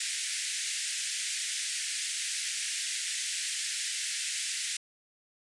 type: band-pass noise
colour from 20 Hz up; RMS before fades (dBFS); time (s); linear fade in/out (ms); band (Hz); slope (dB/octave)
white; -34; 0-4.77; 5; 1700 to 9600; 48
effects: resampled to 24000 Hz